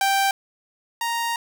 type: tone pair in turn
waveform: sawtooth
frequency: 784 / 932.3 Hz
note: G5 / A#5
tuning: 0 / 0 cents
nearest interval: minor third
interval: 300 cents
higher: second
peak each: -14 / -19 dBFS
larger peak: first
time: 0.01-0.31 / 1.01-1.36 s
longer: second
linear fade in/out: 2 ms
effects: none